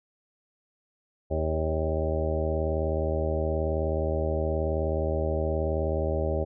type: harmonic tone with a mistuned harmonic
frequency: 79 Hz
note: D#2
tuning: 27 cents sharp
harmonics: 1 / 2 / 3 / 4 / 5 / 6 / 7 / 8 / 10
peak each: -28 / -36 / -39 / -37 / -32 / -42 / -31 / -34 / -40 dBFS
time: 1.3-6.45 s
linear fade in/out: 20 ms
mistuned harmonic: 6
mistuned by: +22 cents
effects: none